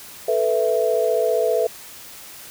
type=chord; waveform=sine; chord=A suspended second; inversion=none; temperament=just; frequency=440 / 495 / 660 Hz; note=A4 / B4 / E5; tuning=0 / +4 / +2 cents; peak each=-21 dBFS; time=0.28-1.67 s; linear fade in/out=5 ms; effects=white hiss -40 dBFS RMS until 2.5 s